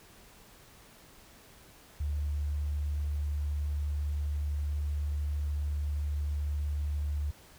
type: tone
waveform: sine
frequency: 73.42 Hz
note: D2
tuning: in tune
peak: -29 dBFS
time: 2-7.31 s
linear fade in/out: 5 ms
effects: pink hiss -56 dBFS RMS until 7.58 s